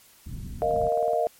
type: low-pass noise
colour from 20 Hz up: pink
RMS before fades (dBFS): -36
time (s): 0.26-0.89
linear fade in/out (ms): 10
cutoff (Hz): 220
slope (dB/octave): 24
type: chord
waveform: sine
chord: Bb suspended fourth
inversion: none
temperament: just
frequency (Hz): 466.2 / 621.6 / 699.2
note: Bb4 / Eb5 / F5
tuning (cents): 0 / -2 / +2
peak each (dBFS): -27 / -25 / -25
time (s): 0.62-1.27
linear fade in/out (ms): 0
type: click train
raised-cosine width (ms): 1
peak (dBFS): -29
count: 9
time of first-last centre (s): 0.71-1.133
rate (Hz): 18.9
effects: white hiss -55 dBFS RMS until 1.39 s + MP3 64 kbps